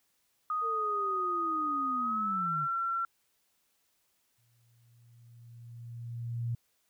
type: tone with pitch glide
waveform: sine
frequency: 1244.5 to 1357.1 Hz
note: D#6 to E6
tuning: 0 to +50 cents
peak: -29 dBFS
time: 0.5-3.05 s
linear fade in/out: 2 ms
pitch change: +150 cents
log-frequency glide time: 1.96-2.54 s
type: linear sweep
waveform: sine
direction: down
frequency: 463.5 to 139.5 Hz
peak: -37 dBFS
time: 0.61-2.68 s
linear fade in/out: 50 ms
type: tone with exponential growth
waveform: sine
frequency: 117.9 Hz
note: A#2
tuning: 20 cents sharp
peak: -29 dBFS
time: 4.38-6.55 s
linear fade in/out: 5 ms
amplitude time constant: 470 ms
effects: white hiss -74 dBFS RMS until 6.89 s